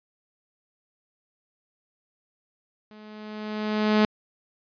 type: tone with level ramp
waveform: sawtooth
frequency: 213.2 Hz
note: G#3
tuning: 46 cents sharp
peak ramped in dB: -42 to -12 dBFS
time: 2.91-4.05 s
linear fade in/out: 0 ms
effects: resampled to 11025 Hz